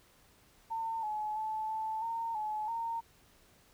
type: tone with pitch steps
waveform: sine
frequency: 903 / 852 / 870 / 877 / 916 / 855 / 919 Hz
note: A5 / G#5 / A5 / A5 / A#5 / A5 / A#5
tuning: +45 / +44 / -20 / -6 / -31 / -50 / -25 cents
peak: -33 dBFS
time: 0.7-3.01 s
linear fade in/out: 20 ms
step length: 330 ms
effects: pink hiss -64 dBFS RMS until 3.73 s